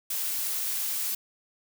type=noise; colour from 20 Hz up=blue; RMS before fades=-30 dBFS; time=0.1-1.15 s; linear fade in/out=5 ms; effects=none